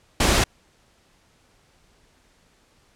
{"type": "noise", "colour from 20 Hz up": "pink", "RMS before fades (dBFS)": -18, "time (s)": [0.2, 0.44], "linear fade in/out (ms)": 5, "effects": ["pink hiss -60 dBFS RMS until 2.95 s", "low-pass 9000 Hz 12 dB/octave"]}